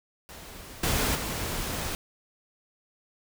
pink noise with level steps, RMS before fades -44 / -26 / -32 dBFS, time 0.29-1.95 s, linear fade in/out 0 ms, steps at 0.83 / 1.15 s, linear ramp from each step 5 ms, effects none

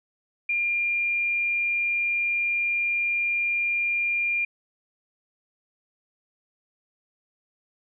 sine tone, 2400 Hz, D7, 37 cents sharp, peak -22 dBFS, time 0.49-4.45 s, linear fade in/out 5 ms, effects none

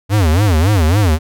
square tone with vibrato, 90.5 Hz, F#2, 38 cents flat, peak -10 dBFS, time 0.09-1.19 s, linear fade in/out 50 ms, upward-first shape sine, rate 3.6 Hz, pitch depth 290 cents each way, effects none

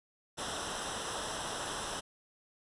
pink noise with comb filter, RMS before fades -38 dBFS, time 0.37-2.01 s, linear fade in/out 20 ms, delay 0.44 ms, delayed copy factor -0.75, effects resampled to 24000 Hz

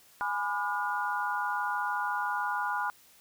sine chord, G# diminished seventh, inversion none, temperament just, 830.6 / 996.7 / 1196.1 / 1435.3 Hz, G#5 / B5 / D6 / F6, 0 / +16 / +31 / +47 cents, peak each -34 / -33 / -38 / -33 dBFS, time 0.21-2.9 s, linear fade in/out 0 ms, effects white hiss -59 dBFS RMS until 3.2 s

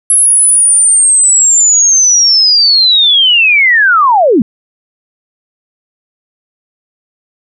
sine linear sweep, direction down, 10880 to 193 Hz, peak -4 dBFS, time 0.1-4.42 s, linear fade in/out 2 ms, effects none

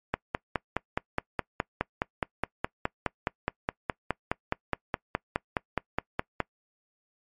click train, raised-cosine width 0.5 ms, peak -10 dBFS, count 31, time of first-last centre 0.14-6.403 s, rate 4.79 Hz, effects noise-tail reverb RT60 0.1 s tail -24 dB re dry + MP3 48 kbps

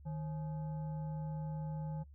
sine tone with frequency modulation, 155.56 Hz, D#3, in tune, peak -37 dBFS, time 0.05-2.04 s, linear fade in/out 20 ms, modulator 695 Hz, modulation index 0.36, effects noise-tail reverb RT60 0.1 s tail -22 dB re dry + added 71 Hz sine -53 dBFS peak until 2.14 s

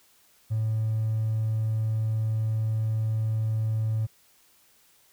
triangle tone with hard clipping, 110 Hz, A2, in tune, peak -24 dBFS, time 0.5-4.07 s, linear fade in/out 20 ms, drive 4 dB, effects white hiss -61 dBFS RMS until 5.12 s

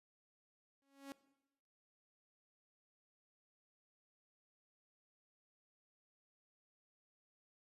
sawtooth tone with exponential growth, 275.9 Hz, C#4, 8 cents flat, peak -40 dBFS, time 0.82-1.12 s, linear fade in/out 0 ms, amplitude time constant 64 ms, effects noise-tail reverb RT60 0.9 s tail -18 dB re dry + resampled to 32000 Hz

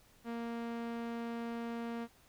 sawtooth tone with low-pass filter, 233.1 Hz, A#3, in tune, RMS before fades -40 dBFS, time 0.24-2.08 s, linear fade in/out 50 ms, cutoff 2900 Hz, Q 0.51, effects pink hiss -65 dBFS RMS until 2.28 s

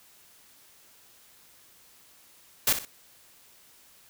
white noise with echo, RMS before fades -22 dBFS, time 2.67-2.73 s, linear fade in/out 5 ms, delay 61 ms, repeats 2, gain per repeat -10 dB, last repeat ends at 2.852 s, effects white hiss -57 dBFS RMS until 4.09 s

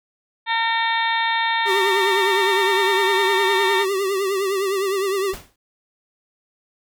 harmonic tone, 456.6 Hz, A#4, 36 cents flat, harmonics 2 / 3 / 4 / 5 / 6 / 7 / 8 / 9, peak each -21 / -33 / -23 / -28 / -37 / -36 / -26 / -39 dBFS, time 0.46-3.86 s, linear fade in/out 50 ms
square tone with vibrato, 389.7 Hz, G4, 10 cents flat, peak -20 dBFS, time 1.65-5.35 s, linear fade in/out 50 ms, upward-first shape triangle, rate 9.8 Hz, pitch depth 84 cents each way
pink noise with exponential decay, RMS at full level -30 dBFS, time 5.33-5.56 s, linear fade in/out 5 ms, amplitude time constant 50 ms
effects none

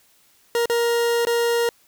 40% pulse tone with dropouts, 470 Hz, A#4, 14 cents sharp, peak -17 dBFS, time 0.55-1.69 s, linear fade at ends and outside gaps 1 ms, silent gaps 0.657-0.698 / 1.251-1.27 s, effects white hiss -58 dBFS RMS until 1.87 s

